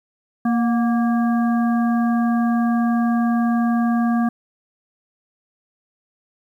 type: harmonic tone with a mistuned harmonic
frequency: 233.1 Hz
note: A#3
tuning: in tune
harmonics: 1 / 3 / 5 / 7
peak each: -16 / -26 / -30 / -33 dBFS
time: 0.45-4.29 s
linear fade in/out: 5 ms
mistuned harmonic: 3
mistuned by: +52 cents
effects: 9-bit